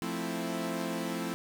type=chord; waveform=sawtooth; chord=F major seventh; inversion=none; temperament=equal; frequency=174.61 / 220 / 261.6 / 329.6 Hz; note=F3 / A3 / C4 / E4; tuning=0 / 0 / 0 / 0 cents; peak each=-34 dBFS; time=0.02-1.34 s; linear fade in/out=0 ms; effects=9-bit